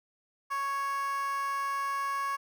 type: tone with high-pass filter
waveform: 15% pulse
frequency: 554.4 Hz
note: C#5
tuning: in tune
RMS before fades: -32 dBFS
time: 0.5-2.37 s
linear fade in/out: 20 ms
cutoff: 1200 Hz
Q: 9.9
effects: none